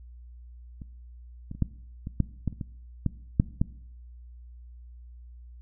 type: clicks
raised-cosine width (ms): 5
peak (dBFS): -28 / -23 / -29 / -11 / -22 / -10 / -14 / -29 / -20 / -12 / -6 / -10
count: 12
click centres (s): 0.818 / 1.514 / 1.55 / 1.623 / 2.071 / 2.203 / 2.477 / 2.527 / 2.612 / 3.063 / 3.399 / 3.615
effects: noise-tail reverb RT60 0.7 s tail -20 dB re dry + added 60 Hz sine -44 dBFS peak until 5.61 s